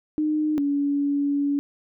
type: tone pair in turn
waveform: sine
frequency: 305.5 / 284.5 Hz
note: D#4 / C#4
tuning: -32 / +45 cents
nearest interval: minor second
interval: 123 cents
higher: first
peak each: -20 dBFS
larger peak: neither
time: 0.18-0.58 / 0.58-1.59 s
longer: second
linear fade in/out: 0 ms
effects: none